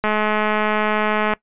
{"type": "click train", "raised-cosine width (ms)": 0.5, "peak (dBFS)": -5, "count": 277, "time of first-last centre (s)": [0.04, 1.336], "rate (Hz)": 213, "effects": ["noise-tail reverb RT60 0.1 s tail -21 dB re dry", "resampled to 8000 Hz"]}